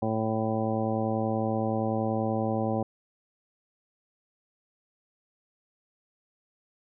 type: harmonic tone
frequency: 110.5 Hz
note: A2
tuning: 8 cents sharp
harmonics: 1 / 2 / 3 / 4 / 5 / 6 / 7 / 9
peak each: -32 / -30 / -34 / -36 / -32 / -40 / -33 / -42 dBFS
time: 0.02-2.83 s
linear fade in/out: 5 ms
effects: none